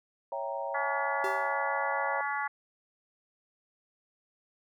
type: chord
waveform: sine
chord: C# diminished seventh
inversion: none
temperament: equal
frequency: 554.4 / 659.3 / 784 / 932.3 Hz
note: C#5 / E5 / G5 / Bb5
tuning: 0 / 0 / 0 / 0 cents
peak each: -36 / -39 / -39 / -37 dBFS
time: 0.32-2.21 s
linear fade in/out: 2 ms
type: harmonic tone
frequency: 283.9 Hz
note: C#4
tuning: 41 cents sharp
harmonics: 3 / 4 / 5 / 6 / 7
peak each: -34 / -36 / -37 / -37 / -38 dBFS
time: 0.74-2.48 s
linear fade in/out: 10 ms
type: tone with exponential decay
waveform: square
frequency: 387.1 Hz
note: G4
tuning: 22 cents flat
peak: -32 dBFS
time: 1.24-1.65 s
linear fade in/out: 2 ms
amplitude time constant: 88 ms
effects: none